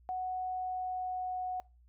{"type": "tone with pitch glide", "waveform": "sine", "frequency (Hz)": [740, 735.7], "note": ["F#5", "F#5"], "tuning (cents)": [0, -10], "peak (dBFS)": -33, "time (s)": [0.09, 1.6], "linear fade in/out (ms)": 0, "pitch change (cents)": -10, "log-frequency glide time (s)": [0.49, 1.43], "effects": ["noise-tail reverb RT60 0.3 s tail -24 dB re dry", "added 60 Hz sine -59 dBFS peak until 1.88 s"]}